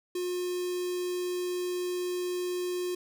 square tone with notch filter, 359.2 Hz, F4, 49 cents sharp, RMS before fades -32 dBFS, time 0.15-2.95 s, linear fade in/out 5 ms, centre 1400 Hz, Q 0.7, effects none

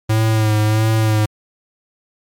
square tone with vibrato, 108.8 Hz, A2, 19 cents flat, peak -13 dBFS, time 0.09-1.26 s, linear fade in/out 10 ms, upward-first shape sine, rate 1.5 Hz, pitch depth 34 cents each way, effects MP3 96 kbps

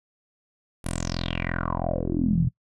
10% pulse tone with low-pass filter sweep, 42.95 Hz, F1, 28 cents flat, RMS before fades -26 dBFS, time 0.84-2.49 s, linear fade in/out 10 ms, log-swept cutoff 11000 to 130 Hz, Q 7.3, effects noise-tail reverb RT60 0.1 s tail -22 dB re dry

